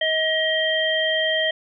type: harmonic tone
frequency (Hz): 633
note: D#5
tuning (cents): +30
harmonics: 1 / 3 / 5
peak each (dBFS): -23 / -23 / -23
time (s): 0.01-1.51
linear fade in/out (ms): 5
effects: none